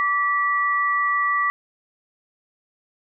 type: tone pair together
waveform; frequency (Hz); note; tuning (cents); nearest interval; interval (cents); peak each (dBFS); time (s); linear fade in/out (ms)
sine; 1160.8 / 1949; D6 / B6; -21 / -23; major sixth; 898; -20 / -22; 0-1.5; 0
effects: none